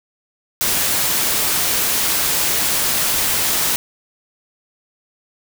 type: noise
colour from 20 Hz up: white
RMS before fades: -18 dBFS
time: 0.61-3.76 s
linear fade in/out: 0 ms
effects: none